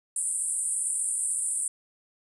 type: band-pass noise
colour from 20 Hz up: white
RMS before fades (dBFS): -29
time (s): 0.16-1.68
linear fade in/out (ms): 2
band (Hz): 8300 to 9700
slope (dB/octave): 96
effects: none